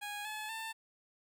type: tone with pitch steps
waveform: 15% pulse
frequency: 825 / 858 / 892.4 Hz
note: G#5 / A5 / A5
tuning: -12 / -44 / +24 cents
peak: -33 dBFS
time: 0.01-0.73 s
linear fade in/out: 20 ms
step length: 240 ms
effects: none